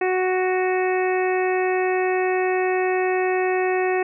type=harmonic tone; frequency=370 Hz; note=F#4; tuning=in tune; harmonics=1 / 2 / 3 / 4 / 5 / 6 / 7; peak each=-20 / -25 / -34 / -36 / -29 / -34 / -33 dBFS; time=0.01-4.03 s; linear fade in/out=5 ms; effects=none